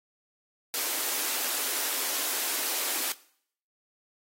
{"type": "high-pass noise", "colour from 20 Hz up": "white", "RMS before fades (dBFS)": -30, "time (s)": [0.74, 3.12], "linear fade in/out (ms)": 0, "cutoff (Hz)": 250, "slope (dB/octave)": 96, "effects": ["noise-tail reverb RT60 0.6 s tail -19 dB re dry", "AAC 48 kbps"]}